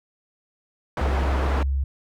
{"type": "low-pass noise", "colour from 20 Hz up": "white", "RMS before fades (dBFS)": -28, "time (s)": [0.97, 1.63], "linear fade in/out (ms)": 2, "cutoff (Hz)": 1000, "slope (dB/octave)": 12}
{"type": "tone with pitch glide", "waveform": "sine", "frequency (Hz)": [67.6, 68.15], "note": ["C#2", "C#2"], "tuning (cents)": [-43, -29], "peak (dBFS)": -20, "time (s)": [1.01, 1.84], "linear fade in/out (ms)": 5, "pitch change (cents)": 14, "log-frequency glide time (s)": [1.34, 1.44]}
{"effects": []}